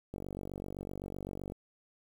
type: click train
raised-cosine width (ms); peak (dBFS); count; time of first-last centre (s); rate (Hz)
2; -27; 67; 0.14-1.521; 47.8
effects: 9-bit